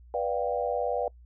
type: chord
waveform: sine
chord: G dominant seventh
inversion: first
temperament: just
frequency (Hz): 490 / 588 / 705.6 / 784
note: B4 / D5 / F5 / G5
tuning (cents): -14 / +2 / +18 / 0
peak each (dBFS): -30 / -31 / -32 / -34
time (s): 0.14-1.08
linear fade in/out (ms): 2
effects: noise-tail reverb RT60 0.1 s tail -25 dB re dry + added 60 Hz sine -49 dBFS peak until 1.25 s